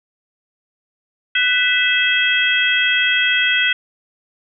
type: tone cluster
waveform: sine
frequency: 1494 / 1979 / 2612 / 3251 Hz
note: F#6 / B6 / E7 / G#7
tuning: +16 / +3 / -17 / -38 cents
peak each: -19 dBFS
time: 1.35-3.73 s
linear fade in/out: 5 ms
effects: none